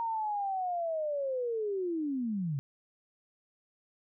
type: linear sweep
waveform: sine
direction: down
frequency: 932.3 to 130.81 Hz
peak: -30 dBFS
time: 0-2.59 s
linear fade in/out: 0 ms
effects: none